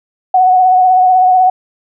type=tone with vibrato; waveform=sine; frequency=740 Hz; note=F#5; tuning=in tune; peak=-5 dBFS; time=0.34-1.5 s; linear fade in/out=5 ms; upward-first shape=sine; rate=16 Hz; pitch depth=29 cents each way; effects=none